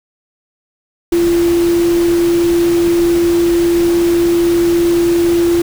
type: tone in noise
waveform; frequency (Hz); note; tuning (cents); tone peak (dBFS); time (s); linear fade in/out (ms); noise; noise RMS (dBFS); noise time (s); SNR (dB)
sine; 342.3; F4; -35; -9; 1.12-5.62; 5; pink; -25; 1.12-5.62; +13
effects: none